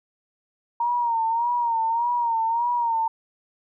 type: tone with vibrato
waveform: sine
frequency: 932.3 Hz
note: A#5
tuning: in tune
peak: -20 dBFS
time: 0.8-3.08 s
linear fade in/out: 5 ms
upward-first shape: sine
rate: 1.7 Hz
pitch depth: 66 cents each way
effects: none